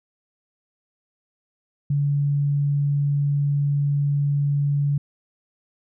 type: tone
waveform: sine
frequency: 143.1 Hz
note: D3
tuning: 45 cents flat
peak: -18 dBFS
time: 1.9-4.98 s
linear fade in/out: 5 ms
effects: none